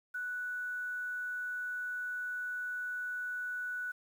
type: tone with quantisation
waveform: sine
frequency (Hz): 1480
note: F#6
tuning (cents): 0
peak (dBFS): -35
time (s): 0.14-3.92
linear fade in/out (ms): 10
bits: 10
effects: none